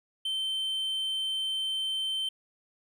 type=tone; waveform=triangle; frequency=3100 Hz; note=G7; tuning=20 cents flat; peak=-27 dBFS; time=0.25-2.29 s; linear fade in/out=5 ms; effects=none